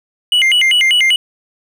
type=tone with vibrato; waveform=triangle; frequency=2489 Hz; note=D#7; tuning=in tune; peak=-7 dBFS; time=0.32-1.16 s; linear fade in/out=2 ms; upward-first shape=square; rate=5.1 Hz; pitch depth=290 cents each way; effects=none